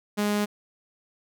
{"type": "tone", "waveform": "sawtooth", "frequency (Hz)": 207.3, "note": "G#3", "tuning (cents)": -3, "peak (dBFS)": -19, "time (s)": [0.17, 0.46], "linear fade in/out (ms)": 20, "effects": []}